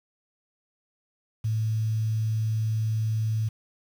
sine tone with quantisation, 110 Hz, A2, in tune, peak -23 dBFS, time 1.44-3.49 s, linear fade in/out 10 ms, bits 8, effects none

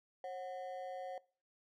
triangle ring-modulated tone, 639 Hz, D#5, 46 cents sharp, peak -36 dBFS, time 0.24-1.18 s, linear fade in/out 2 ms, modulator 99.5 Hz, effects noise-tail reverb RT60 0.4 s tail -22 dB re dry

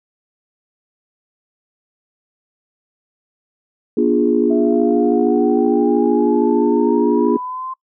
sine chord, B diminished seventh, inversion none, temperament equal with one note detuned, 240.6 / 293.7 / 349.2 / 415.3 Hz, B3 / D4 / F4 / Ab4, -45 / 0 / 0 / 0 cents, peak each -17 dBFS, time 3.97-7.37 s, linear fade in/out 5 ms
sine exponential sweep, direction up, 654 to 1046.5 Hz, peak -24 dBFS, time 4.5-7.74 s, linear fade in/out 10 ms
effects noise-tail reverb RT60 0.1 s tail -22 dB re dry + tanh soft clip ceiling 0 dBFS

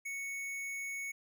sine tone with hard clipping, 2217 Hz, C#7, in tune, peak -39 dBFS, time 0.05-1.12 s, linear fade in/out 10 ms, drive 15 dB, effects none

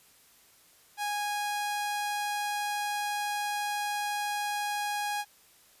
sawtooth tone, 826 Hz, G#5, 10 cents flat, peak -26 dBFS, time 0.97-5.25 s, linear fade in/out 50 ms, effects white hiss -60 dBFS RMS until 5.8 s + resampled to 32000 Hz

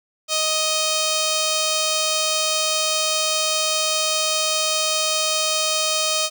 5% pulse tone with notch filter, 625 Hz, D#5, 8 cents sharp, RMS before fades -21 dBFS, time 0.28-6.3 s, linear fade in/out 50 ms, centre 1800 Hz, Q 2, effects none

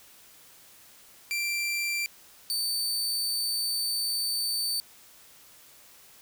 sawtooth tone pair in turn, 2357 / 4559 Hz, D7 / C#8, +6 / +48 cents, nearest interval major seventh, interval 1142 cents, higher second, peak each -24 dBFS, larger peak neither, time 1.31-2.06 / 2.5-4.8 s, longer second, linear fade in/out 0 ms, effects white hiss -54 dBFS RMS until 6.21 s

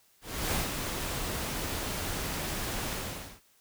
pink noise with ADSR envelope, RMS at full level -29 dBFS, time 0.21-3.41 s, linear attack 330 ms, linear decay 140 ms, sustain -5 dB, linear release 490 ms, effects white hiss -65 dBFS RMS until 3.6 s

